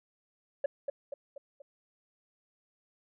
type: tone with echo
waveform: sine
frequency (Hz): 562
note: C#5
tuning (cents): +24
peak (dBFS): -23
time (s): 0.64-0.66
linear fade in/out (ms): 5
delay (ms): 240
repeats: 4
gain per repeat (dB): -6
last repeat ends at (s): 1.62
effects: tanh soft clip ceiling -25 dBFS